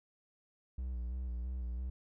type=tone with vibrato; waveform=triangle; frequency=61.6 Hz; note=B1; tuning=4 cents flat; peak=-34 dBFS; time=0.78-1.9 s; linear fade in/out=5 ms; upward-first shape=square; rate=3 Hz; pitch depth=47 cents each way; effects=none